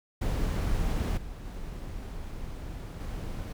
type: noise with level steps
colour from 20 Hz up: brown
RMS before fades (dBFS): -28 / -40 / -38 / -35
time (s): 0.21-3.53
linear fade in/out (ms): 10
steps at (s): 1.17 / 1.45 / 3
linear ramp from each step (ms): 5
effects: none